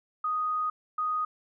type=tone pair in turn; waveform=sine; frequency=1244.5 / 1244.5 Hz; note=D#6 / D#6; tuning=0 / 0 cents; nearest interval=unison; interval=0 cents; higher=neither; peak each=-26 dBFS; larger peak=neither; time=0.24-0.7 / 0.98-1.25 s; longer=first; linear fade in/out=5 ms; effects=none